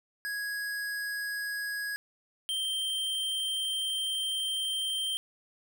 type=tone pair in turn; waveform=square; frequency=1661.2 / 3144 Hz; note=G#6 / G7; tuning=0 / +4 cents; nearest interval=major seventh; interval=1104 cents; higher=second; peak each=-33 / -30 dBFS; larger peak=second; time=0.25-1.96 / 2.49-5.17 s; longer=second; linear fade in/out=0 ms; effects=none